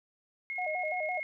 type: tone with tremolo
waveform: sine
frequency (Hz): 2161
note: C#7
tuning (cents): -45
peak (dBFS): -33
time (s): 0.5-1.23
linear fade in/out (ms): 0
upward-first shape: square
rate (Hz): 17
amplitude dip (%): 25
type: tone with vibrato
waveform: sine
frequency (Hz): 673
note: E5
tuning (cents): +36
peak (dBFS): -32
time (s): 0.58-1.2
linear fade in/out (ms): 5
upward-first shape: square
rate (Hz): 5.9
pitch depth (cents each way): 140
effects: none